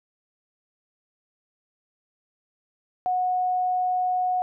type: tone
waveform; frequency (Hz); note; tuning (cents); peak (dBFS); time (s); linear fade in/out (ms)
sine; 732; F#5; -19; -21; 3.06-4.42; 0
effects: none